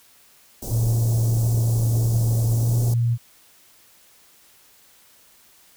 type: band-stop noise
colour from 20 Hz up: pink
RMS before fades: -31 dBFS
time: 0.62-2.94 s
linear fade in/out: 5 ms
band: 690 to 5900 Hz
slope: 24 dB/octave
type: tone with pitch glide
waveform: sine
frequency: 114.7 to 117.79 Hz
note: A#2 to A#2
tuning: -28 to +18 cents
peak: -17 dBFS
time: 0.69-3.18 s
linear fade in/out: 50 ms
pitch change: +46 cents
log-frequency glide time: 2.56-2.72 s
effects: white hiss -54 dBFS RMS until 5.76 s